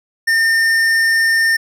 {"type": "tone with tanh clipping", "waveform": "sine", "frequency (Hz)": 1812, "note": "A#6", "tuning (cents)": -50, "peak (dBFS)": -13, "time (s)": [0.27, 1.57], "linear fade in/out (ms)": 10, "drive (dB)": 13, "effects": []}